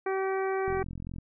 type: harmonic tone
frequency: 383.7 Hz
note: G4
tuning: 37 cents flat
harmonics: 1 / 2 / 3 / 4 / 5 / 6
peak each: -28 / -34 / -38 / -40 / -42 / -44 dBFS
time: 0.06-0.83 s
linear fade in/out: 5 ms
type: click train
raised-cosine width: 5 ms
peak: -27 dBFS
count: 23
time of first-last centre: 0.68-1.185 s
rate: 43.6 Hz
effects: none